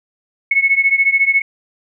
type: beating tone pair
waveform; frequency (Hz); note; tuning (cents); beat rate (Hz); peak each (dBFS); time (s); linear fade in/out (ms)
sine; 2193 / 2207; C#7 / C#7; -19 / -8; 14; -13 / -15; 0.51-1.42; 5
effects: none